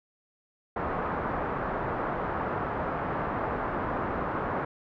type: low-pass noise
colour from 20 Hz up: white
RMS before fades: -31 dBFS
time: 0.76-4.65 s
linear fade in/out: 5 ms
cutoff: 1300 Hz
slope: 24 dB/octave
effects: none